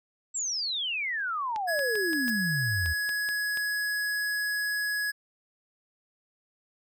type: exponential sweep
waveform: sine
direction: down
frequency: 7790 to 73.42 Hz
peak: -28 dBFS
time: 0.34-2.94 s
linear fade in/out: 20 ms
type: clicks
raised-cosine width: 0.2 ms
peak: -22 dBFS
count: 9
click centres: 1.561 / 1.792 / 1.955 / 2.132 / 2.281 / 2.86 / 3.092 / 3.289 / 3.573 s
type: tone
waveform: square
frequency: 1678 Hz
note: G#6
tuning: 17 cents sharp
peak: -28 dBFS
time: 1.67-5.12 s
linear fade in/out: 20 ms
type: noise with exponential growth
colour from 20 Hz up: violet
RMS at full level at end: -32 dBFS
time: 2.22-2.3 s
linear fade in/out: 1 ms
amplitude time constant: 16 ms
effects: none